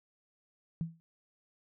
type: tone with exponential decay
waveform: sine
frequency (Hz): 164.81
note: E3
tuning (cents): 0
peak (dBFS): -28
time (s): 0.81-1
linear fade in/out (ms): 0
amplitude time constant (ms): 41
effects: none